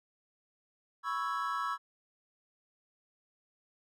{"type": "chord", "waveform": "triangle", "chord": "C# minor seventh", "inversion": "third", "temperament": "equal", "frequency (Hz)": [987.8, 1108.7, 1318.5, 1661.2], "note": ["B5", "C#6", "E6", "G#6"], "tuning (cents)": [0, 0, 0, 0], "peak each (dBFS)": [-38, -34, -34, -40], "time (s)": [1.03, 1.78], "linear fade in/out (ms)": 50, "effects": []}